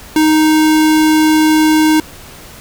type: tone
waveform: square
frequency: 311.1 Hz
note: D#4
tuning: in tune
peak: -8 dBFS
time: 0.16-2 s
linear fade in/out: 2 ms
effects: pink hiss -35 dBFS RMS until 2.6 s